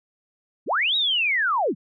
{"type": "linear two-way sweep", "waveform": "sine", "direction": "up then down", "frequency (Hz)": [130.81, 3873, 130.81], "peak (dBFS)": -19, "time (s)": [0.66, 1.75], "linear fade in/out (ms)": 50, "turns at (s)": 0.96, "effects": []}